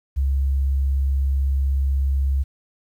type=tone; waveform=sine; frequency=68.1 Hz; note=C#2; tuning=30 cents flat; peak=-17 dBFS; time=0.16-2.44 s; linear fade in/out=20 ms; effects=9-bit